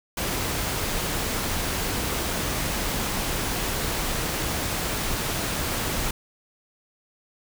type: noise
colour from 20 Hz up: pink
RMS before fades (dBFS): -27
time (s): 0.17-6.11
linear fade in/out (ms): 5
effects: none